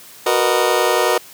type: chord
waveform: 25% pulse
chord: B major seventh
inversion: second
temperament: just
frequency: 370.4 / 463 / 493.9 / 617.4 Hz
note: F#4 / A#4 / B4 / D#5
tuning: +2 / -12 / 0 / -14 cents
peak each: -16 dBFS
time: 0.26-1.18 s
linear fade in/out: 5 ms
effects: white hiss -41 dBFS RMS until 1.33 s + high-pass 100 Hz 12 dB/octave